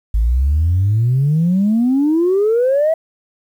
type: exponential sweep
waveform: sine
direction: up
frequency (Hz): 51.91 to 659.3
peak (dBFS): -10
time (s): 0.14-2.94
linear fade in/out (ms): 5
effects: tanh soft clip ceiling -8 dBFS + 8-bit